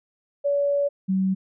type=tone pair in turn; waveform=sine; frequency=569 / 189.88 Hz; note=C#5 / F#3; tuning=+45 / +45 cents; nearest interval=octave + perfect fifth; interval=1900 cents; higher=first; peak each=-19 dBFS; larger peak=neither; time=0.44-0.89 / 1.08-1.35 s; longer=first; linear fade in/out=20 ms; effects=none